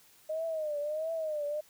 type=tone with vibrato; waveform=sine; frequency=618 Hz; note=D#5; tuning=12 cents flat; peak=-31 dBFS; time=0.29-1.61 s; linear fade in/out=10 ms; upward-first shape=triangle; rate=1.5 Hz; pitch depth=120 cents each way; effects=white hiss -61 dBFS RMS until 1.69 s